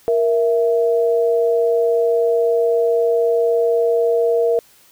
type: tone pair together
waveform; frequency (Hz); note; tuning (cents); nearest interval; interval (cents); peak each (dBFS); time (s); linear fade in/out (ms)
sine; 468.1 / 662; A#4 / E5; +7 / +7; tritone; 600; -14 / -20; 0.08-4.59; 0
effects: white hiss -51 dBFS RMS until 4.91 s